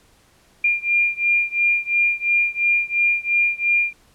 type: beating tone pair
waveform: sine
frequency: 2400 / 2402.9 Hz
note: D7 / D7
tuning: +37 / +39 cents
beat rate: 2.9 Hz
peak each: -19 / -20 dBFS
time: 0.64-3.93 s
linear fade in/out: 5 ms
effects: pink hiss -56 dBFS RMS until 4.14 s + low-pass 12000 Hz 12 dB/octave